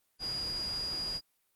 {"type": "tone in noise", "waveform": "sine", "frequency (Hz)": 4866, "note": "D#8", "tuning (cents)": -39, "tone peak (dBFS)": -33, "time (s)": [0.19, 1.21], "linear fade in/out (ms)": 50, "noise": "pink", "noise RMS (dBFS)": -44, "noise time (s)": [0.19, 1.21], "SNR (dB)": 8, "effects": ["white hiss -75 dBFS RMS until 1.55 s", "Opus 32 kbps"]}